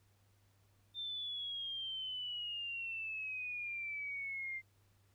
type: exponential sweep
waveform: sine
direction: down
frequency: 3600 to 2093 Hz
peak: -39 dBFS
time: 0.94-4.62 s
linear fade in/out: 50 ms
effects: added 99 Hz sine -69 dBFS peak until 5.14 s + pink hiss -75 dBFS RMS until 5.14 s